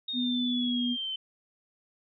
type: exponential sweep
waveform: sine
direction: down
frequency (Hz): 3729 to 3056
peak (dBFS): -31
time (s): 0.08-1.16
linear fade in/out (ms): 5
type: tone with pitch glide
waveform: sine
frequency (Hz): 246.9 to 243.8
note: B3 to B3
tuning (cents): 0 to -22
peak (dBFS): -27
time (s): 0.13-0.97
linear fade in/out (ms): 50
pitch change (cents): -22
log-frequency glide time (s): 0.4-0.8
effects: none